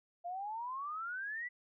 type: exponential sweep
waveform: sine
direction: up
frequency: 683 to 2000 Hz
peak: -38 dBFS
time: 0.24-1.49 s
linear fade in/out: 20 ms
effects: none